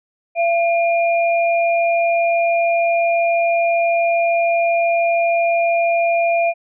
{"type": "tone pair together", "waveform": "sine", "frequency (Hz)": [678.2, 2413], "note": ["E5", "D7"], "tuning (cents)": [49, 46], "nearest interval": "octave + minor seventh", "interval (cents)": 2197, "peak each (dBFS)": [-14, -22], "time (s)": [0.35, 6.54], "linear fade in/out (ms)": 50, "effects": []}